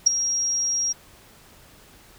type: tone with ADSR envelope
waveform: sine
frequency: 5630 Hz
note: F8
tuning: 13 cents sharp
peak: -7 dBFS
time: 0.06-0.93 s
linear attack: 13 ms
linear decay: 5 ms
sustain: -14 dB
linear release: 14 ms
effects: pink hiss -51 dBFS RMS until 2.18 s